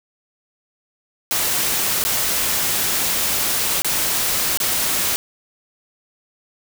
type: noise with dropouts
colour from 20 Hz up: white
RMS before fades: -20 dBFS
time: 1.31-5.16 s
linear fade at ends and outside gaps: 0 ms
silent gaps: 2.04-2.05 / 3.82-3.846 / 4.573-4.602 s
effects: none